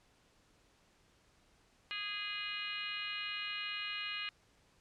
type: harmonic tone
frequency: 412.5 Hz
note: G#4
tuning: 12 cents flat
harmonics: 3 / 4 / 5 / 6 / 7 / 8 / 9 / 10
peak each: -49 / -47 / -46 / -43 / -42 / -54 / -54 / -49 dBFS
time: 1.91-4.29 s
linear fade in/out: 0 ms
effects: pink hiss -69 dBFS RMS until 4.8 s + low-pass 8000 Hz 12 dB/octave